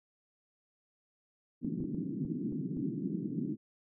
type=band-pass noise; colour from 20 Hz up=white; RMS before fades=-36 dBFS; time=1.61-3.57 s; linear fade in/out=50 ms; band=140 to 320 Hz; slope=48 dB/octave
type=clicks; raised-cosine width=3 ms; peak=-31 dBFS; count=7; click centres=1.647 / 1.804 / 1.841 / 1.947 / 2.251 / 2.524 / 2.77 s
effects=none